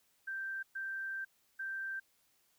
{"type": "tone bursts at uneven times", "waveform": "sine", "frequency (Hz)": 1568, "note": "G6", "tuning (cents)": 0, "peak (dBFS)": -37, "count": 3, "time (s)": [[0.27, 0.63], [0.75, 1.25], [1.59, 2]], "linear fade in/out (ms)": 10, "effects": ["white hiss -73 dBFS RMS until 2.58 s"]}